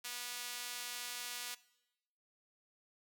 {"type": "tone with high-pass filter", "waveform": "sawtooth", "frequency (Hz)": 243.7, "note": "B3", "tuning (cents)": -23, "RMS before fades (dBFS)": -44, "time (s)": [0.04, 1.55], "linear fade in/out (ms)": 10, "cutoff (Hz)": 2500, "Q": 0.55, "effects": ["noise-tail reverb RT60 0.9 s tail -20 dB re dry"]}